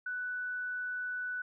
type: tone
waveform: sine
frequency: 1488 Hz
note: F#6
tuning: 9 cents sharp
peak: -34 dBFS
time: 0.06-1.42 s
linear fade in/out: 5 ms
effects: none